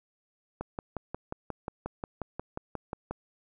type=click train; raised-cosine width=1 ms; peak=-20 dBFS; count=15; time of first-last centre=0.61-3.11 s; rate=5.6 Hz; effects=none